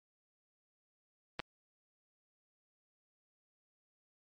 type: clicks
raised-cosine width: 0.3 ms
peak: -21 dBFS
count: 2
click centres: 1.394 / 1.4 s
effects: MP3 48 kbps